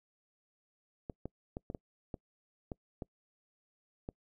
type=clicks; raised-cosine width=2 ms; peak=-26 dBFS; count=9; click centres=1.098 / 1.256 / 1.569 / 1.701 / 1.748 / 2.142 / 2.718 / 3.022 / 4.089 s; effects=noise-tail reverb RT60 0.1 s tail -26 dB re dry